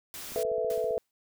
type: noise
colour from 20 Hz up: white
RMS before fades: -41 dBFS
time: 0.14-0.43 s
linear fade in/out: 0 ms
type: click train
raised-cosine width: 2 ms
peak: -35 dBFS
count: 11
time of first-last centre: 0.32-0.974 s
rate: 15.3 Hz
type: chord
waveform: sine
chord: A suspended second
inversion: none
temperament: just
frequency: 440 / 495 / 660 Hz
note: A4 / B4 / E5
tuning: 0 / +4 / +2 cents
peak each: -31 dBFS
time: 0.36-0.98 s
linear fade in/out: 0 ms
type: noise with exponential decay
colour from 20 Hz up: white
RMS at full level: -43 dBFS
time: 0.7-1.11 s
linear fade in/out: 1 ms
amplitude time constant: 87 ms
effects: none